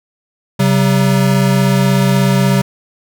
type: tone pair together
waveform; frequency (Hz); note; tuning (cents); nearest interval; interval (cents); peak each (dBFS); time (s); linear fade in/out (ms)
square; 134.2 / 190.67; C3 / G3; +44 / -48; tritone; 608; -13; 0.59-2.62; 10
effects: none